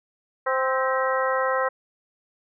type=harmonic tone with a mistuned harmonic; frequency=261.6 Hz; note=C4; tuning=in tune; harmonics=2 / 3 / 4 / 5 / 6 / 7; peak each=-24 / -31 / -27 / -28 / -32 / -31 dBFS; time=0.46-1.69 s; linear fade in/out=10 ms; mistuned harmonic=7; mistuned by=+64 cents; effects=none